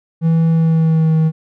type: tone with pitch glide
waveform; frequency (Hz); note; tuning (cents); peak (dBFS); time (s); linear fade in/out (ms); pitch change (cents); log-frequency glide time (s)
triangle; 163.7 to 159.04; E3 to D#3; -12 to +38; -8; 0.21-1.32; 50; -50; 0.5-1.15
effects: none